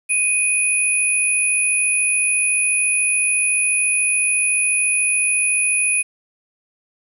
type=tone pair together; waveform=sine; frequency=2489 / 9947 Hz; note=D#7 / D#9; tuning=0 / -2 cents; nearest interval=2 octaves; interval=2398 cents; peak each=-18 dBFS; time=0.09-6.03 s; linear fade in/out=20 ms; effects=8-bit